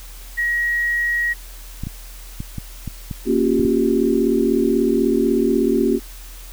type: tone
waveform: sine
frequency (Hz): 1900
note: A#6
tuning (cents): +33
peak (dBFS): -17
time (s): 0.37-1.34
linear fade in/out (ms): 20
type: clicks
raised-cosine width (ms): 5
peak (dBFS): -14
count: 8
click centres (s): 1.836 / 1.87 / 2.404 / 2.583 / 2.877 / 3.112 / 3.597 / 3.651
type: chord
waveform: sine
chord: G half-diminished seventh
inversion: first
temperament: equal with one note detuned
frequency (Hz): 233.1 / 277.2 / 355.7 / 392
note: Bb3 / Db4 / F4 / G4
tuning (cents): 0 / 0 / +32 / 0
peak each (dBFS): -20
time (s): 3.25-6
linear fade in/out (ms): 50
effects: added 41 Hz sine -35 dBFS peak until 6.52 s + white hiss -42 dBFS RMS until 6.52 s